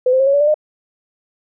sine tone with pitch steps, 505 / 521 / 537.5 / 554.5 / 572.1 / 590.2 / 608.9 Hz, B4 / C5 / C5 / C#5 / D5 / D5 / D#5, +39 / -7 / +47 / 0 / -45 / +8 / -38 cents, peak -10 dBFS, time 0.06-0.543 s, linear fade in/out 5 ms, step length 69 ms, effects none

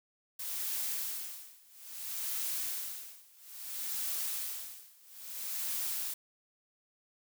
blue noise with tremolo, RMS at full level -35 dBFS, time 0.39-6.14 s, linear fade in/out 5 ms, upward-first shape sine, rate 0.6 Hz, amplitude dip 95%, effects none

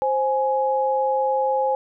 sine tone pair together, 525.9 / 836 Hz, C5 / G#5, +9 / +11 cents, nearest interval minor sixth, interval 802 cents, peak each -21 dBFS, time 0.02-1.75 s, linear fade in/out 0 ms, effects none

